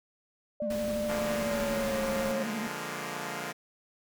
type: tone with pitch glide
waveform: sine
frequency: 595 to 542.5 Hz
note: D5 to C#5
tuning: +22 to -37 cents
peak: -30 dBFS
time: 0.6-2.43 s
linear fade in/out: 5 ms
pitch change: -159 cents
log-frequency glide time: 1.26-2 s
type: tone with vibrato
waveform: triangle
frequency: 220 Hz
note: A3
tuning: in tune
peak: -32 dBFS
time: 0.62-2.67 s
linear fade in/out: 0 ms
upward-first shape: triangle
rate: 12 Hz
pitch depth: 110 cents each way
type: noise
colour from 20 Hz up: pink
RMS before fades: -41 dBFS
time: 0.7-2.32 s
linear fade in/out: 5 ms
type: chord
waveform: 5% pulse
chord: Bb dominant seventh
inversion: first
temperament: equal with one note detuned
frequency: 145.82 / 174.61 / 207.7 / 233.1 Hz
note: D3 / F3 / Ab3 / Bb3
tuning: -12 / 0 / 0 / 0 cents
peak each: -29 dBFS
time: 1.08-3.53 s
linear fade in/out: 20 ms
effects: none